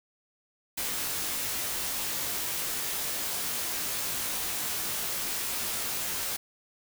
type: noise with comb filter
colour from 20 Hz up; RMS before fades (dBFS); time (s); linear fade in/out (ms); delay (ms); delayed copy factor
white; -32; 0.77-6.37; 10; 19; -0.8
effects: none